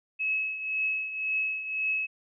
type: tone with tremolo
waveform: sine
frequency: 2577 Hz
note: E7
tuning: 40 cents flat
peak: -24 dBFS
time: 0.19-2.07 s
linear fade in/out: 20 ms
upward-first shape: triangle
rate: 1.9 Hz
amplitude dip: 70%
effects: none